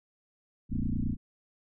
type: tone with frequency modulation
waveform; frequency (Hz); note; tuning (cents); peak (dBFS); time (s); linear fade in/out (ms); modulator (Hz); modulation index
sine; 110; A2; 0; -27; 0.69-1.17; 50; 29.3; 5.2
effects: none